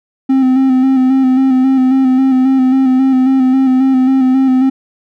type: tone with vibrato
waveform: triangle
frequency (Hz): 261.6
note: C4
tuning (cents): 0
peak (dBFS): -5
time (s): 0.29-4.7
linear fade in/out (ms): 10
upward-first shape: square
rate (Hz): 3.7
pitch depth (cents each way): 28
effects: none